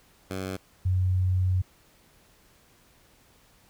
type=tone pair in turn; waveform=10% pulse / sine; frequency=94.6 / 92.23 Hz; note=F#2 / F#2; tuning=+39 / -5 cents; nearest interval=unison; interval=44 cents; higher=first; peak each=-23 / -21 dBFS; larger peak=second; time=0.3-0.57 / 0.85-1.62 s; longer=second; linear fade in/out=10 ms; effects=pink hiss -60 dBFS RMS until 3.69 s